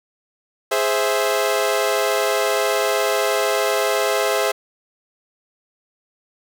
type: chord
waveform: sawtooth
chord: Ab augmented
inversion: none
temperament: equal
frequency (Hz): 415.3 / 523.3 / 659.3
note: Ab4 / C5 / E5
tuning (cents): 0 / 0 / 0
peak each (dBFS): -18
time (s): 0.71-4.52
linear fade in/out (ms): 10
effects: none